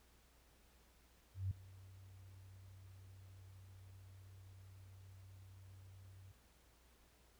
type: tone with ADSR envelope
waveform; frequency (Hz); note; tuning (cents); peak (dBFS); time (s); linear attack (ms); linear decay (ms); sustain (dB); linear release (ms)
sine; 95.3; G2; -48; -35; 1.34-6.32; 170; 4; -21; 10
effects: added 60 Hz sine -70 dBFS peak until 7.39 s + pink hiss -71 dBFS RMS until 7.39 s